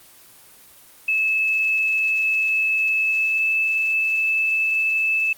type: tone with pitch glide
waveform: sine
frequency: 2605 to 2622 Hz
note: E7 to E7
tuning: -21 to -10 cents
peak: -17 dBFS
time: 1.08-5.33 s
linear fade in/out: 5 ms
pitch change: +11 cents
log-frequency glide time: 3.02-3.48 s
effects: white hiss -48 dBFS RMS until 5.37 s + Opus 24 kbps